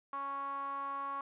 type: tone with band-pass filter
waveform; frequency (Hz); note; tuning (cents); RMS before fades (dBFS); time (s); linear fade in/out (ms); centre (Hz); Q
sawtooth; 277.2; C#4; 0; -39; 0.13-1.21; 2; 1100; 8.7
effects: resampled to 8000 Hz + 12-bit